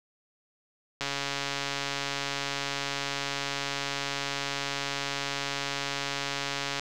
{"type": "click train", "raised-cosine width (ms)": 0.2, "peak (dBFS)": -13, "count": 811, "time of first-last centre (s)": [1.01, 6.796], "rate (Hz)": 140, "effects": []}